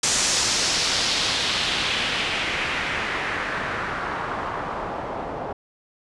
white noise with low-pass filter sweep, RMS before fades -25 dBFS, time 0.03-5.53 s, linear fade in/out 5 ms, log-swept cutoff 7100 to 730 Hz, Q 1.7, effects resampled to 24000 Hz

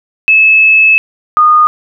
sine tone pair in turn, 2600 / 1227 Hz, E7 / D#6, -24 / -25 cents, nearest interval octave + minor second, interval 1301 cents, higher first, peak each -3 dBFS, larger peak neither, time 0.28-0.98 / 1.37-1.67 s, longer first, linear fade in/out 0 ms, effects none

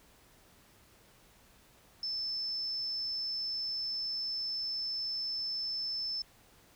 sine tone, 5274 Hz, E8, in tune, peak -33 dBFS, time 2.03-6.22 s, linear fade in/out 2 ms, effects pink hiss -62 dBFS RMS until 6.75 s

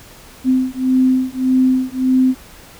sine beating tone pair, 257.5 / 259.2 Hz, C4 / C4, -28 / -16 cents, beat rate 1.7 Hz, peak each -15 dBFS, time 0.44-2.35 s, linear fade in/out 50 ms, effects pink hiss -41 dBFS RMS until 2.79 s

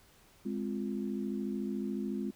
sine chord, F minor, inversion first, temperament equal, 207.7 / 261.6 / 349.2 Hz, Ab3 / C4 / F4, 0 / 0 / 0 cents, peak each -35 / -38 / -40 dBFS, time 0.45-2.31 s, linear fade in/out 10 ms, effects pink hiss -62 dBFS RMS until 2.35 s

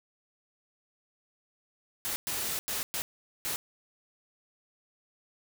white noise bursts at uneven times, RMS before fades -33 dBFS, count 5, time 2.05-2.16 / 2.27-2.59 / 2.68-2.83 / 2.94-3.02 / 3.45-3.56 s, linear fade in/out 0 ms, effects none

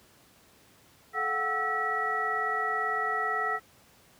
sine tone cluster, 431.6 / 719 / 757 / 1314 / 1929 Hz, A4 / F#5 / F#5 / E6 / B6, -33 / -50 / +39 / -6 / -41 cents, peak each -37 / -37 / -36 / -30 / -31 dBFS, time 1.13-3.6 s, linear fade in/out 50 ms, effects pink hiss -59 dBFS RMS until 4.19 s + high-pass 80 Hz 12 dB/octave

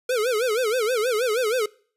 square tone with vibrato, 466.2 Hz, A#4, in tune, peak -21 dBFS, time 0.09-1.66 s, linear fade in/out 5 ms, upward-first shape sine, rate 6.3 Hz, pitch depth 190 cents each way, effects noise-tail reverb RT60 0.5 s tail -24 dB re dry + resampled to 32000 Hz

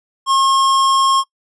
square tone, 1078 Hz, C#6, 49 cents flat, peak -12 dBFS, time 0.26-1.24 s, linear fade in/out 50 ms, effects noise-tail reverb RT60 0.1 s tail -21 dB re dry + resampled to 22050 Hz

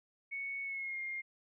sine tone with pitch glide, 2217 to 2123 Hz, C#7 to C7, 0 to +25 cents, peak -37 dBFS, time 0.31-1.22 s, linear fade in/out 20 ms, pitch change -75 cents, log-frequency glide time 0.63-1 s, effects none

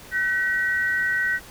sine tone pair together, 1516 / 1910 Hz, F#6 / A#6, +42 / +42 cents, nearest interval major third, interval 400 cents, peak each -23 dBFS, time 0.11-1.4 s, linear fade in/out 50 ms, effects pink hiss -44 dBFS RMS until 1.5 s

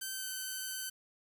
5% pulse tone with pitch glide, 1545 to 1529 Hz, G6 to G6, -26 to -44 cents, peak -27 dBFS, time 0.01-0.9 s, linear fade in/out 10 ms, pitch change -18 cents, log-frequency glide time 0.14-0.3 s, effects 10-bit

